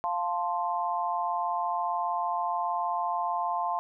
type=chord; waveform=sine; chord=F major; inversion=none; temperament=equal; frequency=698.5 / 880 / 1046.5 Hz; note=F5 / A5 / C6; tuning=0 / 0 / 0 cents; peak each=-31 dBFS; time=0.04-3.79 s; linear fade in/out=0 ms; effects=none